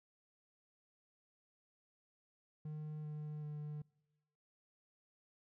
triangle tone with pitch steps, 152.7 / 151.12 / 149.56 Hz, D#3 / D3 / D3, -32 / +50 / +32 cents, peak -40 dBFS, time 2.65-3.82 s, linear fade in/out 5 ms, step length 390 ms, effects noise-tail reverb RT60 1.0 s tail -25 dB re dry

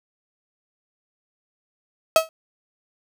35% pulse tone with exponential decay, 644 Hz, E5, 41 cents flat, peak -7 dBFS, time 2.16-2.29 s, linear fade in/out 1 ms, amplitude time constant 27 ms, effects none

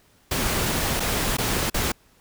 pink noise with dropouts, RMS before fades -24 dBFS, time 0.31-1.92 s, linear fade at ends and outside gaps 5 ms, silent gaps 0.998-1.002 / 1.37-1.383 / 1.7-1.742 s, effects pink hiss -59 dBFS RMS until 2.2 s

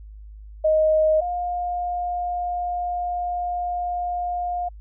sine tone pair in turn, 624 / 709.3 Hz, D#5 / F5, +5 / +27 cents, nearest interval major second, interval 222 cents, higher second, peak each -15 / -23 dBFS, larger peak first, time 0.64-1.21 / 1.21-4.69 s, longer second, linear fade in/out 10 ms, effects added 52 Hz sine -38 dBFS peak until 4.8 s

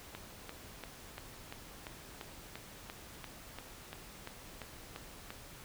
click train, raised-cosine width 0.3 ms, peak -27 dBFS, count 16, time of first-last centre 0.15-5.305 s, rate 2.91 Hz, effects pink hiss -52 dBFS RMS until 5.64 s

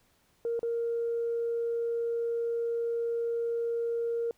sine tone with dropouts, 466.2 Hz, A#4, in tune, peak -27 dBFS, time 0.45-4.31 s, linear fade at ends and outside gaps 1 ms, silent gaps 0.593-0.63 s, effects tanh soft clip ceiling -23 dBFS + pink hiss -68 dBFS RMS until 4.37 s

